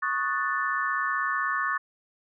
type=chord; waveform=sine; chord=D# half-diminished seventh; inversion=third; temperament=equal; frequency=1108.7 / 1244.5 / 1480 / 1760 Hz; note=C#6 / D#6 / F#6 / A6; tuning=0 / 0 / 0 / 0 cents; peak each=-29 / -32 / -32 / -29 dBFS; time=0.02-1.78 s; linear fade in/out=10 ms; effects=none